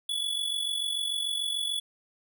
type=tone with amplitude modulation; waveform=square; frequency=3416 Hz; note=G#7; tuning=48 cents sharp; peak=-26 dBFS; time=0.09-1.8 s; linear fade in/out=5 ms; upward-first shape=sine; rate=46.8 Hz; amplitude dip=60%; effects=none